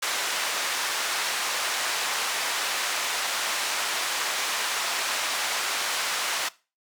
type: band-pass noise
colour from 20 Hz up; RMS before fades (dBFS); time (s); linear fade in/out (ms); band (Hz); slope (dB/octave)
pink; -28; 0.02-6.49; 10; 950 to 8700; 12
effects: noise-tail reverb RT60 0.3 s tail -19 dB re dry